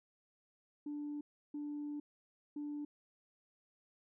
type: tone bursts at uneven times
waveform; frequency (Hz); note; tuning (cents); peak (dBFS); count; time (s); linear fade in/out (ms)
sine; 293.7; D4; 0; -38; 3; 0.86-1.21 / 1.54-2 / 2.56-2.85; 5
effects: tanh soft clip ceiling -36 dBFS